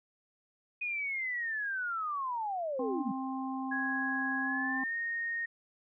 sine linear sweep, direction down, 2489 to 185 Hz, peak -32 dBFS, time 0.81-3.12 s, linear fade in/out 10 ms
harmonic tone, 263.9 Hz, C4, 15 cents sharp, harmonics 1 / 3 / 4, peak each -35 / -40 / -42 dBFS, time 2.79-4.84 s, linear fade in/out 5 ms
sine tone with pitch glide, 1661.2 to 1853.9 Hz, G#6 to A#6, 0 to -10 cents, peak -32 dBFS, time 3.71-5.46 s, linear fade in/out 10 ms, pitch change +190 cents, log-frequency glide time 4.42-4.95 s
effects none

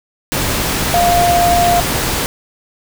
sine tone in noise, 698.5 Hz, F5, in tune, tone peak -10 dBFS, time 0.94-1.8 s, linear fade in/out 0 ms, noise pink, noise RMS -17 dBFS, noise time 0.32-2.26 s, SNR +4 dB, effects none

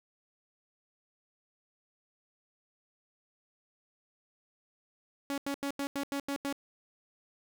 sawtooth tone bursts, 280 Hz, C#4, 18 cents sharp, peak -28 dBFS, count 8, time 5.3-6.526 s, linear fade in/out 0 ms, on 78 ms, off 86 ms, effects none

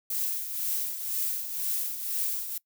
violet noise with tremolo, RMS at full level -28 dBFS, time 0.1-2.58 s, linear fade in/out 5 ms, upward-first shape triangle, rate 2 Hz, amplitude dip 65%, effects noise-tail reverb RT60 0.1 s tail -22 dB re dry

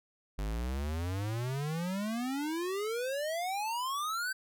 square exponential sweep, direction up, 48.61 to 1568 Hz, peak -33 dBFS, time 0.38-4.33 s, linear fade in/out 10 ms, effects none

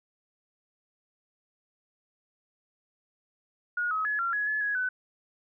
sine tone with pitch steps, 1442 / 1276 / 1698 / 1374 / 1679 / 1715 / 1668 / 1503 Hz, F#6 / D#6 / G#6 / F6 / G#6 / A6 / G#6 / F#6, -45 / +43 / +38 / -29 / +18 / -45 / +7 / +27 cents, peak -26 dBFS, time 3.77-4.89 s, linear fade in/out 5 ms, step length 140 ms, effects none

